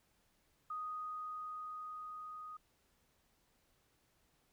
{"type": "tone with level ramp", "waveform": "sine", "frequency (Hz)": 1244.5, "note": "D#6", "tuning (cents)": 0, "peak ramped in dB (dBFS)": [-39, -46], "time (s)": [0.7, 2.57], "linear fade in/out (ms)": 5, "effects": ["pink hiss -75 dBFS RMS until 4.52 s"]}